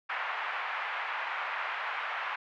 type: band-pass noise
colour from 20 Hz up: pink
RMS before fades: -35 dBFS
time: 0.09-2.36 s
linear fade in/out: 10 ms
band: 850 to 2400 Hz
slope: 24 dB/octave
effects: none